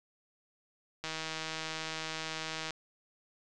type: click train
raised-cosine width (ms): 0.2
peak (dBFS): -20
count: 266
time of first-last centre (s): 1.04-2.707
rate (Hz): 159
effects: resampled to 24000 Hz